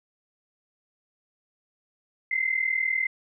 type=tone pair together; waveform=sine; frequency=2053 / 2093 Hz; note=C7 / C7; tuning=-33 / 0 cents; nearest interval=unison; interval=33 cents; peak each=-26 dBFS; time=2.31-3.07 s; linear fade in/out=5 ms; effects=none